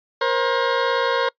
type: tone pair together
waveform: 20% pulse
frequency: 475.1 / 533 Hz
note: A#4 / C5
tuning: +33 / +32 cents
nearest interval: major second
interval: 199 cents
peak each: -16 dBFS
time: 0.21-1.29 s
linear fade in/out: 5 ms
effects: noise-tail reverb RT60 0.1 s tail -24 dB re dry + resampled to 11025 Hz